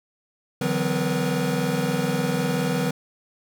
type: tone cluster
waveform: square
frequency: 148.5 / 168.7 / 188.2 / 254 / 482.3 Hz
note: D3 / E3 / F#3 / B3 / B4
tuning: +20 / +40 / +30 / +49 / -41 cents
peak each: -29 dBFS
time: 0.61-2.91 s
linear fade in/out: 5 ms
effects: none